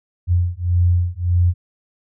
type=beating tone pair; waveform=sine; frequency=87.31 / 89.01 Hz; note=F2 / F2; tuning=0 / +33 cents; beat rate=1.7 Hz; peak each=-17 dBFS; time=0.27-1.54 s; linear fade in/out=50 ms; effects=none